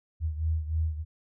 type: beating tone pair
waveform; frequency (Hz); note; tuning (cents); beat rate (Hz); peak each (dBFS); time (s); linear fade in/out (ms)
sine; 78.8 / 82.1; D#2 / E2; +23 / -6; 3.3; -27 / -32; 0.2-1.05; 50
effects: none